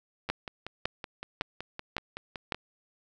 two click trains, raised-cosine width 0.3 ms, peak -21 / -12 dBFS, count 13 / 5, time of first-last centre 0.29-2.546 / 0.3-2.522 s, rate 5.32 / 1.8 Hz, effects none

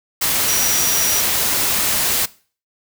sine tone in noise, 5800 Hz, F#8, 35 cents flat, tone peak -18 dBFS, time 0.48-1.21 s, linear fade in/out 10 ms, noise white, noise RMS -18 dBFS, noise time 0.21-2.26 s, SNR -3 dB, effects noise-tail reverb RT60 0.4 s tail -20 dB re dry

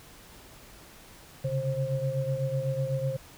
sine tone cluster, 132.1 / 140.1 / 531 Hz, C3 / C#3 / C5, +17 / +19 / +25 cents, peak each -31 dBFS, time 1.44-3.17 s, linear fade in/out 10 ms, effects pink hiss -51 dBFS RMS until 3.37 s

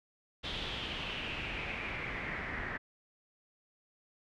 pink noise with low-pass filter sweep, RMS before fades -39 dBFS, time 0.43-2.78 s, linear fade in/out 20 ms, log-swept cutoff 3500 to 1800 Hz, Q 5, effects none

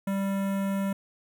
square tone with notch filter, 196 Hz, G3, in tune, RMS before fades -28 dBFS, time 0.07-0.93 s, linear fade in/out 5 ms, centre 4700 Hz, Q 0.53, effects none

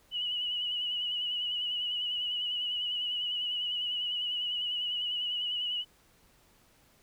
sine tone with vibrato, 2937 Hz, F#7, 13 cents flat, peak -30 dBFS, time 0.11-5.85 s, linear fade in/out 50 ms, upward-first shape sine, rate 10 Hz, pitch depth 42 cents each way, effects pink hiss -64 dBFS RMS until 7.02 s

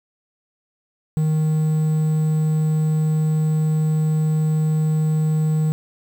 triangle tone with quantisation, 155.56 Hz, D#3, in tune, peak -14 dBFS, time 1.17-5.72 s, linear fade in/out 0 ms, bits 7, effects none

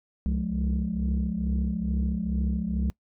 sine tone cluster, 65.8 / 68.1 / 178.5 / 212.4 Hz, C2 / C#2 / F3 / G#3, +10 / -30 / +38 / +39 cents, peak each -29 dBFS, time 0.26-2.9 s, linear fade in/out 0 ms, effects noise-tail reverb RT60 0.1 s tail -24 dB re dry + tanh soft clip ceiling -18 dBFS

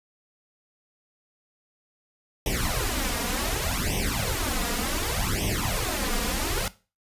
pink noise with flanger, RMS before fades -27 dBFS, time 2.46-6.68 s, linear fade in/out 2 ms, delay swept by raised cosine 0.34 to 4.24 ms, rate 0.67 Hz, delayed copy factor +1, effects noise-tail reverb RT60 0.3 s tail -17 dB re dry + resampled to 32000 Hz

